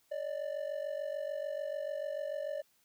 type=ring-modulated tone; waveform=triangle; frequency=590 Hz; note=D5; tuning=8 cents sharp; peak=-30 dBFS; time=0.11-2.62 s; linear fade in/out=10 ms; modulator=23.4 Hz; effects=white hiss -71 dBFS RMS until 2.84 s